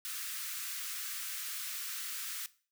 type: high-pass noise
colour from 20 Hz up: white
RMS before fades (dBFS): -40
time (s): 0.05-2.46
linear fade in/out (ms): 0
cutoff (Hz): 1200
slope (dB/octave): 48
effects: noise-tail reverb RT60 0.4 s tail -18 dB re dry